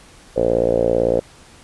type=tone with low-pass filter; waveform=5% pulse; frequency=57.9 Hz; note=A#1; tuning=11 cents flat; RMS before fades=-17 dBFS; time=0.36-1.2 s; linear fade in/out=10 ms; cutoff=520 Hz; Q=6.6; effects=pink hiss -46 dBFS RMS until 1.63 s + resampled to 24000 Hz